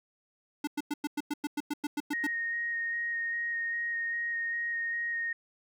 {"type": "tone bursts", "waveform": "square", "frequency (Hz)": 293.7, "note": "D4", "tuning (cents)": 0, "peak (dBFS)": -30, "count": 13, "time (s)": [0.64, 2.269], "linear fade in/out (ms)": 5, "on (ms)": 33, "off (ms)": 100}
{"type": "tone with vibrato", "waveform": "sine", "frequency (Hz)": 1864.7, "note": "A#6", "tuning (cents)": 0, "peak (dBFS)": -30, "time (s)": [2.13, 5.33], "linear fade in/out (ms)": 5, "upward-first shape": "square", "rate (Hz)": 2.5, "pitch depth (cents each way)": 9}
{"effects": []}